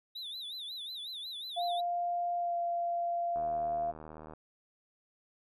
triangle tone with vibrato, 3729 Hz, A#7, in tune, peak -38 dBFS, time 0.15-1.81 s, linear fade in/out 10 ms, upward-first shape sine, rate 5.5 Hz, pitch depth 150 cents each way
sine tone with pitch glide, 699 to 690.2 Hz, F5 to F5, +1 to -21 cents, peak -30 dBFS, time 1.56-3.92 s, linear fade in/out 20 ms, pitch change -22 cents, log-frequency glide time 2.37-2.56 s
click train, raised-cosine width 1 ms, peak -33 dBFS, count 77, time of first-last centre 3.36-4.336 s, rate 77.9 Hz
effects none

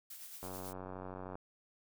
blue noise with tremolo, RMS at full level -48 dBFS, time 0.1-0.73 s, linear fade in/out 5 ms, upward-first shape sine, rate 9.2 Hz, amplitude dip 45%
click train, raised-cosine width 1 ms, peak -31 dBFS, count 87, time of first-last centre 0.43-1.355 s, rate 93 Hz
effects none

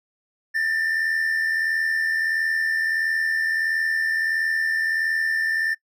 triangle tone pair together, 1783.2 / 1864.7 Hz, A6 / A#6, +23 / 0 cents, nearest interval minor second, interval 77 cents, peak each -19 / -30 dBFS, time 0.54-5.75 s, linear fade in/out 20 ms, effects noise-tail reverb RT60 0.1 s tail -23 dB re dry

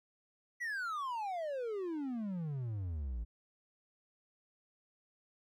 triangle exponential sweep, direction down, 1990 to 53.1 Hz, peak -34 dBFS, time 0.6-3.25 s, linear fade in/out 20 ms, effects none

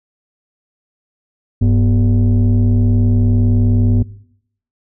sine tone with frequency modulation, 100.9 Hz, G#2, 49 cents flat, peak -7 dBFS, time 1.61-4.03 s, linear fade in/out 10 ms, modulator 142 Hz, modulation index 0.82, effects noise-tail reverb RT60 0.7 s tail -21 dB re dry + tanh soft clip ceiling -7 dBFS

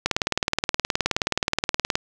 click train, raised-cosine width 0.2 ms, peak -3 dBFS, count 37, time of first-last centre 0.06-1.955 s, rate 19 Hz, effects none

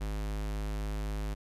square tone, 51.91 Hz, G#1, in tune, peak -33 dBFS, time 0-1.35 s, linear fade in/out 20 ms, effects resampled to 32000 Hz

